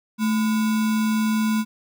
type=tone with sample-and-hold; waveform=sine; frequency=218.2 Hz; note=A3; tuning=14 cents flat; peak=-18 dBFS; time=0.18-1.65 s; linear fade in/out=50 ms; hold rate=1225 Hz; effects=none